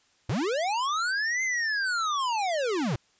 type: linear two-way sweep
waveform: square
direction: up then down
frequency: 86.1 to 2093 to 100.6 Hz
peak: -26 dBFS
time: 0.29-2.96 s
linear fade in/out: 5 ms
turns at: 1.43 s
effects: white hiss -65 dBFS RMS until 3.19 s + resampled to 16000 Hz